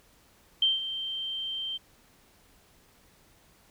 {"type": "tone with ADSR envelope", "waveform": "sine", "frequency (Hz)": 3136, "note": "G7", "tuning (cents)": 0, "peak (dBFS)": -19, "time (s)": [0.62, 1.78], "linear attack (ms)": 4, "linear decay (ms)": 170, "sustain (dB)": -12, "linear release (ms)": 18, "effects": ["pink hiss -61 dBFS RMS until 3.7 s"]}